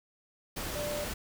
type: tone in noise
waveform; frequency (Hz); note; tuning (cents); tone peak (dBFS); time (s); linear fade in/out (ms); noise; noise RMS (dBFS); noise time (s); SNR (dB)
sine; 590; D5; +8; -34; 0.75-1.05; 10; pink; -37; 0.56-1.14; 0
effects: none